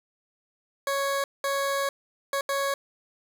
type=tone bursts at uneven times; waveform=20% pulse; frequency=554.4 Hz; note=C#5; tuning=in tune; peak=-20 dBFS; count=4; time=0.87-1.24 / 1.44-1.89 / 2.33-2.41 / 2.49-2.74 s; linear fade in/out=2 ms; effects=none